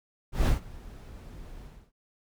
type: noise with ADSR envelope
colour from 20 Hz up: brown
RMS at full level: -21 dBFS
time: 0.32-1.92 s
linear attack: 150 ms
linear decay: 130 ms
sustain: -23 dB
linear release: 300 ms
effects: none